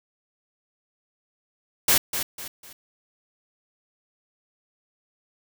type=noise with echo; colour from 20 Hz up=white; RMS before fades=-18 dBFS; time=1.88-1.98 s; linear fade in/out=5 ms; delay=250 ms; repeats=3; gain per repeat=-9 dB; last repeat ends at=2.73 s; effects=none